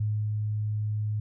sine tone with ADSR envelope, 106.2 Hz, G#2, 39 cents sharp, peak -24 dBFS, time 0-1.2 s, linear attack 8 ms, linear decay 280 ms, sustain -2 dB, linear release 4 ms, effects none

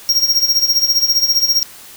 square tone with tremolo, 5588 Hz, F8, in tune, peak -9 dBFS, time 0.09-1.63 s, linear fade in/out 0 ms, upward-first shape sine, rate 15 Hz, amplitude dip 75%, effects white hiss -38 dBFS RMS until 1.96 s

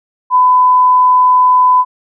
sine tone, 1004 Hz, B5, 28 cents sharp, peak -5 dBFS, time 0.3-1.85 s, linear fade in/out 50 ms, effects none

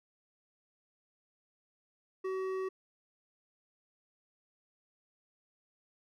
sine tone with hard clipping, 378.2 Hz, F#4, 38 cents sharp, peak -35 dBFS, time 2.24-2.69 s, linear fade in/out 10 ms, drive 10 dB, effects none

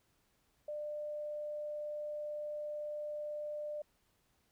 sine tone, 597 Hz, D5, 28 cents sharp, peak -38 dBFS, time 0.68-3.82 s, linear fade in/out 5 ms, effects pink hiss -75 dBFS RMS until 4.51 s

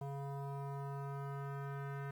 square tone with low-pass filter sweep, 139.5 Hz, C#3, 11 cents sharp, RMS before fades -43 dBFS, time 0.01-2.11 s, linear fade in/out 5 ms, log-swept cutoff 840 to 1600 Hz, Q 2.6, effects 11-bit

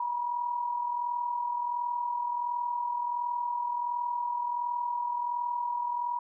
sine tone with amplitude modulation, 964 Hz, B5, 42 cents flat, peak -26 dBFS, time 0-6.19 s, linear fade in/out 5 ms, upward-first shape sine, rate 41.4 Hz, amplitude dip 55%, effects none

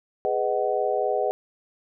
sine chord, G# minor seventh, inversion none, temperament just, 415.3 / 498.4 / 623 / 747.5 Hz, G#4 / B4 / D#5 / F#5, 0 / +16 / +2 / +17 cents, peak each -27 dBFS, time 0.25-1.31 s, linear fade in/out 0 ms, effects none

